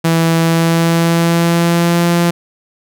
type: tone with pitch glide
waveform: sawtooth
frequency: 164.81 to 171.71 Hz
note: E3 to F3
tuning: 0 to -29 cents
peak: -6 dBFS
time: 0.04-2.31 s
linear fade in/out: 10 ms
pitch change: +71 cents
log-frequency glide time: 0.41-2.08 s
effects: none